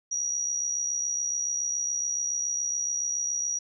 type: tone with amplitude modulation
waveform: sine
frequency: 5770 Hz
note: F#8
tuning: 44 cents flat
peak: -24 dBFS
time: 0.11-3.59 s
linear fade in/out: 10 ms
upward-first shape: sine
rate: 67.1 Hz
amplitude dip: 50%
effects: none